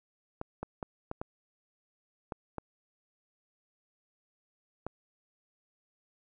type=clicks; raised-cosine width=1 ms; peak=-22 dBFS; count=8; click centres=0.414 / 0.63 / 0.828 / 1.114 / 1.215 / 2.322 / 2.583 / 4.866 s; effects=none